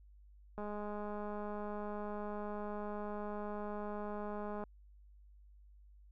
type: click train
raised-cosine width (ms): 1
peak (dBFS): -30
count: 845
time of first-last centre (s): 0.58-4.638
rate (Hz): 208
effects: added 50 Hz sine -57 dBFS peak until 6.11 s